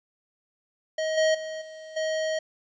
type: tone with level steps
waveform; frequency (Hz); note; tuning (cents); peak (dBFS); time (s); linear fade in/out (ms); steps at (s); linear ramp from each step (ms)
square; 631; D#5; +24; -26 / -20 / -33 / -41 / -26; 0.98-2.39; 5; 1.17 / 1.34 / 1.61 / 1.96; 10
effects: resampled to 16000 Hz + 10-bit